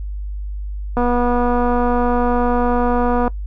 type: click train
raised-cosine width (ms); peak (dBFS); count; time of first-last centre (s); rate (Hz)
1; -6; 562; 0.97-3.279; 243
effects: noise-tail reverb RT60 0.1 s tail -21 dB re dry + added 50 Hz sine -23 dBFS peak until 3.46 s